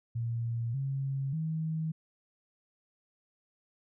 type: tone with pitch steps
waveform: sine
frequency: 116.54 / 136.21 / 159.2 Hz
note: A#2 / C#3 / D#3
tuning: 0 / -30 / +40 cents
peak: -30 dBFS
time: 0.15-1.92 s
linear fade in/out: 10 ms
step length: 590 ms
effects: none